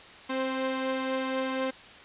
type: tone pair together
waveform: sawtooth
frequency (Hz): 263.7 / 523.3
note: C4 / C5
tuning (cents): +14 / 0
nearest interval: octave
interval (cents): 1186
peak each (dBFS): -27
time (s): 0.29-1.71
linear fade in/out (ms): 10
effects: white hiss -48 dBFS RMS until 2.04 s + resampled to 8000 Hz